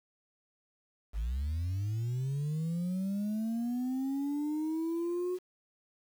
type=linear sweep; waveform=sine; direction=up; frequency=49 to 367.6 Hz; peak=-28 dBFS; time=1.13-5.39 s; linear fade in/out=50 ms; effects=tanh soft clip ceiling -29 dBFS + 9-bit